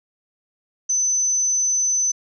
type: tone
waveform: sine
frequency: 6070 Hz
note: F#8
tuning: 43 cents sharp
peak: -17 dBFS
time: 0.89-2.12 s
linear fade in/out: 10 ms
effects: none